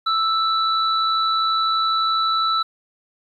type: tone pair together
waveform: sine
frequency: 1318.5 / 3956 Hz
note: E6 / B7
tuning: 0 / +2 cents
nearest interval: octave + perfect fifth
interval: 1902 cents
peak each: -18 / -23 dBFS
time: 0.06-2.63 s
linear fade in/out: 10 ms
effects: 9-bit